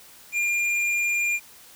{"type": "tone with hard clipping", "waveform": "sine", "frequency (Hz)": 2403, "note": "D7", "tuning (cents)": 39, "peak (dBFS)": -23, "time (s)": [0.32, 1.4], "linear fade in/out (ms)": 50, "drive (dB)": 8, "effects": ["white hiss -49 dBFS RMS until 1.75 s"]}